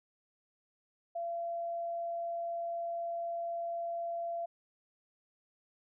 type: tone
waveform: sine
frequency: 681 Hz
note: F5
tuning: 44 cents flat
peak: -34 dBFS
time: 1.15-4.46 s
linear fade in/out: 10 ms
effects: none